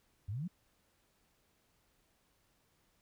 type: exponential sweep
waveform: sine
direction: up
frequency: 89.6 to 194.7 Hz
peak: -36 dBFS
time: 0.28-0.48 s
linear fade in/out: 10 ms
effects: pink hiss -74 dBFS RMS until 3.01 s